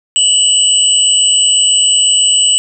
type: tone pair together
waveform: sine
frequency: 2960 / 7994 Hz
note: F#7 / B8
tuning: 0 / +20 cents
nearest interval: octave + perfect fourth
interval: 1720 cents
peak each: -10 dBFS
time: 0.16-2.58 s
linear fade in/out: 0 ms
effects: none